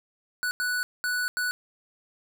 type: tone bursts at uneven times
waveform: square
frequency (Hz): 1480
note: F#6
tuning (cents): 0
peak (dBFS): -26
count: 4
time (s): 0.43-0.51 / 0.6-0.83 / 1.04-1.28 / 1.37-1.51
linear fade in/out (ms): 0
effects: none